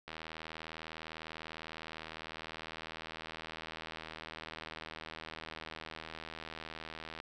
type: click train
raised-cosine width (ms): 0.3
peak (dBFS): -27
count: 570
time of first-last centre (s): 0.08-7.201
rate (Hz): 79.9
effects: none